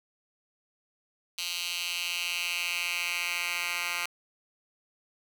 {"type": "tone with high-pass filter sweep", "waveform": "10% pulse", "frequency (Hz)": 174.61, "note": "F3", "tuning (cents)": 0, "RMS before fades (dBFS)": -32, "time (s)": [1.38, 4.06], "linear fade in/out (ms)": 5, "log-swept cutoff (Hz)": [3400, 1800], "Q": 2.6, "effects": ["8-bit"]}